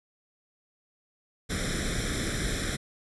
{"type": "noise with comb filter", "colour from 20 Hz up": "pink", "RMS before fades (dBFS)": -30, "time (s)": [1.49, 2.77], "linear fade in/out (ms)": 20, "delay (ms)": 0.54, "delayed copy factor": 0.85, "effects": ["resampled to 24000 Hz"]}